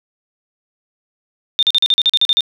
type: tone bursts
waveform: sine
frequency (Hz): 3618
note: A7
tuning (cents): +48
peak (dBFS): -9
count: 11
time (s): 1.59-2.407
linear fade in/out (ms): 0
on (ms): 37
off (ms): 41
effects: none